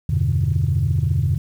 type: chord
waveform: sine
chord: E minor seventh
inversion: none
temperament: equal with one note detuned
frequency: 83.36 / 98 / 123.47 / 146.83 Hz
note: E2 / G2 / B2 / D3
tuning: +20 / 0 / 0 / 0 cents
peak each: -21 dBFS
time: 0.09-1.38 s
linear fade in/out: 5 ms
effects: tanh soft clip ceiling -9 dBFS + 8-bit